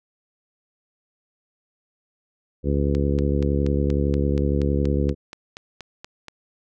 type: harmonic tone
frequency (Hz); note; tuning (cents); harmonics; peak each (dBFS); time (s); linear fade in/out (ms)
70.9; C#2; +40; 1 / 2 / 3 / 4 / 5 / 6 / 7; -22 / -25 / -27 / -28 / -29 / -30 / -30; 2.63-5.15; 50
type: click train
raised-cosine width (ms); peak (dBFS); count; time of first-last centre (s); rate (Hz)
0.2; -19; 15; 2.95-6.283; 4.2
effects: none